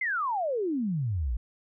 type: exponential sweep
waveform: sine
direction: down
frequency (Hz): 2144 to 51.91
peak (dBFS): -26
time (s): 0.01-1.37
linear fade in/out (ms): 5
effects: none